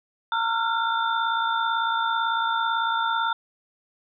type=tone cluster; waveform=sine; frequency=914 / 1365 / 1423 / 3566 Hz; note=A#5 / F6 / F6 / A7; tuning=-34 / -40 / +32 / +22 cents; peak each=-25 / -26 / -29 / -32 dBFS; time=0.32-3.33 s; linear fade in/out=2 ms; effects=none